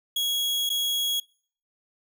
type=tone with dropouts; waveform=40% pulse; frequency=3322 Hz; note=G#7; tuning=in tune; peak=-23 dBFS; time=0.16-1.2 s; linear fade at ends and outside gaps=5 ms; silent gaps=0.693-0.7 s; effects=noise-tail reverb RT60 0.5 s tail -24 dB re dry